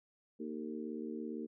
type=harmonic tone with a mistuned harmonic; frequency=77.6 Hz; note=D#2; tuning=4 cents flat; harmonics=3 / 4 / 5 / 6; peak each=-42 / -44 / -46 / -48 dBFS; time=0.39-1.47 s; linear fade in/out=20 ms; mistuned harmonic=6; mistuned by=-42 cents; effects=none